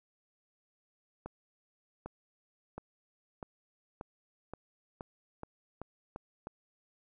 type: accelerating click train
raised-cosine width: 1 ms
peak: -27 dBFS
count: 11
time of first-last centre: 1.26-6.471 s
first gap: 800 ms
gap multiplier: 0.9
effects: none